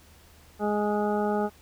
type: harmonic tone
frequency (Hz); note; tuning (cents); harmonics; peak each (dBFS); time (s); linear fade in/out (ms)
208.3; G#3; +5; 1 / 2 / 3 / 4 / 6 / 7; -28 / -28 / -32 / -30 / -37 / -41; 0.59-1.5; 50
effects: added 77 Hz sine -56 dBFS peak until 1.61 s + pink hiss -56 dBFS RMS until 1.61 s